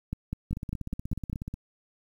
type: two click trains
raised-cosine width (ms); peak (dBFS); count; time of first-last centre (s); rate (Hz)
5; -22 / -18; 18 / 7; 0.51-1.54 / 0.13-1.33; 16.5 / 5
effects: 9-bit